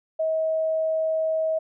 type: tone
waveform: sine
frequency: 638 Hz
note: D#5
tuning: 43 cents sharp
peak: -21 dBFS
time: 0.19-1.59 s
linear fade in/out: 10 ms
effects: none